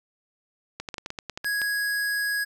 clicks, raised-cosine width 0.2 ms, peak -16 dBFS, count 11, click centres 0.8 / 0.888 / 0.942 / 0.982 / 1.061 / 1.104 / 1.188 / 1.297 / 1.375 / 1.445 / 1.617 s
square tone, 1661 Hz, G#6, in tune, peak -25 dBFS, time 1.44-2.45 s, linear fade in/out 20 ms
effects none

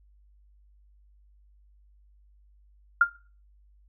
sine tone with exponential decay, 1400 Hz, F6, 4 cents sharp, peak -11 dBFS, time 3.01-3.09 s, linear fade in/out 5 ms, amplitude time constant 16 ms, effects noise-tail reverb RT60 0.4 s tail -19 dB re dry + added 50 Hz sine -56 dBFS peak until 3.88 s

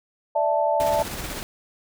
sine chord, D suspended second, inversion none, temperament equal, 587.3 / 659.3 / 880 Hz, D5 / E5 / A5, 0 / 0 / 0 cents, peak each -23 dBFS, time 0.35-1.03 s, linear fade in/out 10 ms
pink noise with tremolo, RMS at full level -31 dBFS, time 0.8-1.43 s, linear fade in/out 0 ms, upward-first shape square, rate 16 Hz, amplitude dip 30%
effects none

